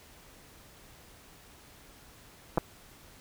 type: clicks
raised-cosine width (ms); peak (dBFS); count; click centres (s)
1; -12; 2; 2.575 / 2.581
effects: pink hiss -55 dBFS RMS until 3.2 s